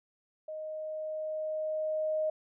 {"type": "tone with level ramp", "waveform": "sine", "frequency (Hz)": 622.3, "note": "D#5", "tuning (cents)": 0, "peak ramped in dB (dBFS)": [-37, -27], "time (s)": [0.48, 2.3], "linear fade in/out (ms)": 5, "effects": []}